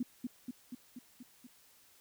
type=tone with echo; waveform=sine; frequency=246.9 Hz; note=B3; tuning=in tune; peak=-31 dBFS; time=0-0.03 s; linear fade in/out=5 ms; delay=240 ms; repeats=6; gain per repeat=-3 dB; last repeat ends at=1.47 s; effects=white hiss -64 dBFS RMS until 2 s